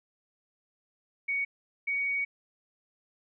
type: tone pair in turn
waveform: sine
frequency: 2236 / 2244 Hz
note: C#7 / C#7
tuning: +14 / +21 cents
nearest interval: unison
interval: 7 cents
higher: second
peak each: -27 dBFS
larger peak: neither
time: 1.28-1.45 / 1.87-2.25 s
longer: second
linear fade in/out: 10 ms
effects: none